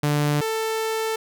sawtooth tone pair in turn, 147.3 / 443.2 Hz, D3 / A4, +6 / +13 cents, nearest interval octave + perfect fifth, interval 1907 cents, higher second, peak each -15 / -19 dBFS, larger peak first, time 0.03-0.41 / 0.41-1.16 s, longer second, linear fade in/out 5 ms, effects none

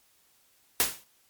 white noise with exponential decay, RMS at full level -20 dBFS, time 0.8-1.04 s, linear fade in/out 0 ms, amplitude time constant 51 ms, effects white hiss -65 dBFS RMS until 1.29 s + MP3 96 kbps

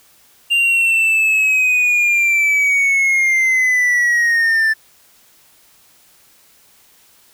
triangle linear sweep, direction down, 2794 to 1760 Hz, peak -10 dBFS, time 0.5-4.74 s, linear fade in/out 20 ms, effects white hiss -51 dBFS RMS until 7.33 s

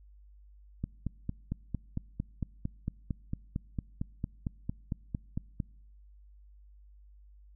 click train, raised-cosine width 5 ms, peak -20 dBFS, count 22, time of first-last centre 0.84-5.602 s, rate 4.41 Hz, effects noise-tail reverb RT60 0.9 s tail -26 dB re dry + added 50 Hz sine -53 dBFS peak until 7.55 s

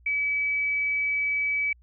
sine tone, 2289 Hz, D7, 45 cents flat, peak -23 dBFS, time 0.06-1.73 s, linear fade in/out 5 ms, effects added 60 Hz sine -53 dBFS peak until 1.82 s

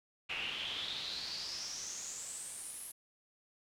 brown noise with band-pass filter sweep, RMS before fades -42 dBFS, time 0.29-2.92 s, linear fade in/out 10 ms, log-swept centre 2600 to 11000 Hz, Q 6.9, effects none

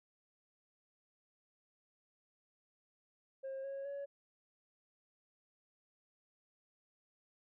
sine tone with pitch steps, 536 / 548.8 / 562 Hz, C5 / C#5 / C#5, +42 / -17 / +24 cents, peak -38 dBFS, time 3.43-4.06 s, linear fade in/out 20 ms, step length 210 ms, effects tanh soft clip ceiling -39 dBFS

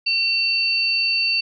sine tone pair together, 2720 / 4562 Hz, F7 / C#8, -46 / +49 cents, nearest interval major sixth, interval 895 cents, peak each -20 dBFS, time 0.06-1.41 s, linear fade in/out 10 ms, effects none

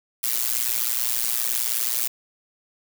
blue noise with amplitude modulation, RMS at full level -20 dBFS, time 0.23-2.08 s, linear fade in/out 10 ms, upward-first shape sine, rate 119 Hz, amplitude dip 100%, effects none

